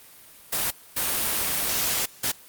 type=noise bursts at uneven times; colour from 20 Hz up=white; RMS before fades=-25 dBFS; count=3; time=0.52-0.71 / 0.96-2.06 / 2.23-2.32 s; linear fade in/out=10 ms; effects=white hiss -49 dBFS RMS until 2.48 s + Opus 32 kbps